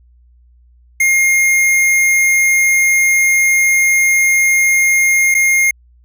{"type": "tone with dropouts", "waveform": "square", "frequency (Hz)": 2131, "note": "C7", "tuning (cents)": 31, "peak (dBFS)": -10, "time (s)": [1, 5.71], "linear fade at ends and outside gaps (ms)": 5, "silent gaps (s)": [5.343, 5.348], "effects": ["added 60 Hz sine -45 dBFS peak until 6.04 s"]}